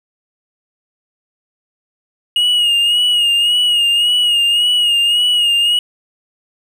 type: tone with vibrato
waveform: triangle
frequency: 2873 Hz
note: F7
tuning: 48 cents sharp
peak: -9 dBFS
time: 2.36-5.79 s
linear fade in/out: 2 ms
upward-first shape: sine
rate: 1.8 Hz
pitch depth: 44 cents each way
effects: none